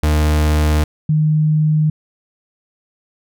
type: tone pair in turn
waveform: 40% pulse / sine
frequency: 76 / 153.94 Hz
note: D#2 / D#3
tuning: -40 / -18 cents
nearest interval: octave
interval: 1222 cents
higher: second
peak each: -11 dBFS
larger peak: neither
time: 0.03-0.84 / 1.09-1.9 s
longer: neither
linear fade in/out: 5 ms
effects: none